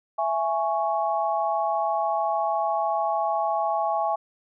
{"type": "chord", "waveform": "sine", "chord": "C# minor", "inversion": "first", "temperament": "just", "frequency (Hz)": [665.2, 831.5, 1108.7], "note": ["E5", "G#5", "C#6"], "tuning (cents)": [16, 2, 0], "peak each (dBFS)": [-26, -25, -29], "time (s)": [0.18, 4.16], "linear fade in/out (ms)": 10, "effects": []}